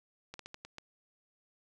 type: slowing click train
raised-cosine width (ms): 0.2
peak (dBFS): -27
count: 6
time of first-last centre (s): 0.34-0.784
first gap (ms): 53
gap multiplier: 1.26
effects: none